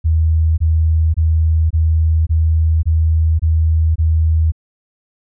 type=tone bursts; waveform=sine; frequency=80 Hz; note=D#2; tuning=49 cents sharp; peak=-10 dBFS; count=8; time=0.04-4.521 s; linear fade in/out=20 ms; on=540 ms; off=23 ms; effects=none